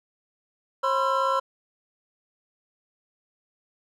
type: tone cluster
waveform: triangle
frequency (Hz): 538 / 1000 / 1059 / 1351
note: C5 / B5 / C6 / E6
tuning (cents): +48 / +21 / +21 / +42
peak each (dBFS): -25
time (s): 0.83-1.4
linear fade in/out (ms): 10
effects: none